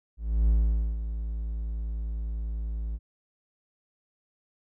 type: tone with ADSR envelope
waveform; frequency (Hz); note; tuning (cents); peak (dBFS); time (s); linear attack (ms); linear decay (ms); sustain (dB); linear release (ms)
triangle; 55.1; A1; +3; -16; 0.17-2.99; 310; 490; -11; 41
effects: none